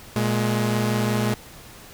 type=tone pair together; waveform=sawtooth; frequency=118.05 / 210.5 Hz; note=A#2 / G#3; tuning=+22 / +24 cents; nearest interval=minor seventh; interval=1002 cents; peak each=-19 dBFS; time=0.16-1.34 s; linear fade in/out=0 ms; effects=pink hiss -44 dBFS RMS until 1.93 s